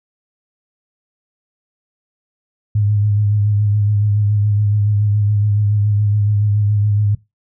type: tone with vibrato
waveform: sine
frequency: 103.83 Hz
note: G#2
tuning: in tune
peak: -12 dBFS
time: 2.75-7.15 s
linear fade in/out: 5 ms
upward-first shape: sine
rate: 7.1 Hz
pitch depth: 34 cents each way
effects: noise-tail reverb RT60 0.2 s tail -19 dB re dry